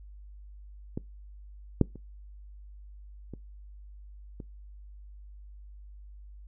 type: clicks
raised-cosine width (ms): 3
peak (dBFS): -19 / -7 / -30 / -26 / -27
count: 5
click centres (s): 0.975 / 1.813 / 1.957 / 3.337 / 4.402
effects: noise-tail reverb RT60 0.2 s tail -23 dB re dry + added 50 Hz sine -45 dBFS peak until 6.47 s